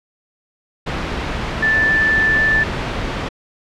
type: tone in noise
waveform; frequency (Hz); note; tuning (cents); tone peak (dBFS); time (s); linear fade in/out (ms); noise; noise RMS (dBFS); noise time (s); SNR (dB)
sine; 1760; A6; 0; -12; 1.62-2.64; 10; pink; -22; 0.86-3.29; +7
effects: low-pass 3000 Hz 12 dB/octave